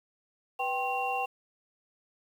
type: tone cluster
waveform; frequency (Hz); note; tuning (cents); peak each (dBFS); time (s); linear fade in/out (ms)
sine; 494.3 / 780 / 1063 / 2754; B4 / G5 / C6 / F7; +1 / -9 / +27 / -25; -38 / -30 / -37 / -35; 0.59-1.26; 10
effects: 9-bit